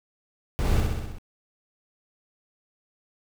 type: noise with echo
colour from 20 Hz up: brown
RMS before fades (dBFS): -22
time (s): 0.59-0.8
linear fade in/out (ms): 0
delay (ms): 64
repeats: 6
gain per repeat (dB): -3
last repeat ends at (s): 1.184
effects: none